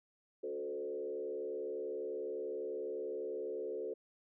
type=tone with frequency modulation; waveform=sine; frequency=440 Hz; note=A4; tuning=in tune; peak=-37 dBFS; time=0.43-3.94 s; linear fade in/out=10 ms; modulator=71.7 Hz; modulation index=1.2; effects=none